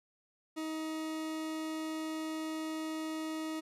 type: tone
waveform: 40% pulse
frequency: 315.7 Hz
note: D#4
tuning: 25 cents sharp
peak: -35 dBFS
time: 0.56-3.61 s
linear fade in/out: 20 ms
effects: low-pass 12000 Hz 12 dB/octave